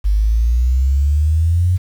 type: exponential sweep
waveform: sine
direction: up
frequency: 49.65 to 92.5 Hz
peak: -11 dBFS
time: 0.04-1.78 s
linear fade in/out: 20 ms
effects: 7-bit